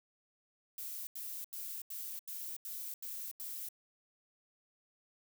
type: noise bursts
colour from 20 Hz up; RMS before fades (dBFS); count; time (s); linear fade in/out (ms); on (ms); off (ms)
violet; -43; 8; 0.78-3.688; 2; 290; 84
effects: none